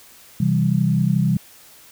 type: chord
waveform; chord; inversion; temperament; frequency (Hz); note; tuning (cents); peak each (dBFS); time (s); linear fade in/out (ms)
sine; C major; none; equal; 130.81 / 164.81 / 196; C3 / E3 / G3; 0 / 0 / 0; -20 / -19 / -20; 0.4-1.37; 5
effects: white hiss -47 dBFS RMS until 1.91 s